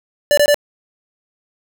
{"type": "tone bursts", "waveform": "square", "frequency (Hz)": 584, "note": "D5", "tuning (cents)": -10, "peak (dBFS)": -10, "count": 3, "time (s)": [0.31, 0.544], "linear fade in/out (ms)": 0, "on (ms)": 64, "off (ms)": 21, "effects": []}